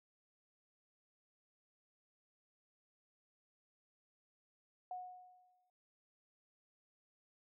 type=tone with exponential decay; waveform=sine; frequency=730 Hz; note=F#5; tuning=24 cents flat; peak=-40 dBFS; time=4.91-5.7 s; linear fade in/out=2 ms; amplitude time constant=170 ms; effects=none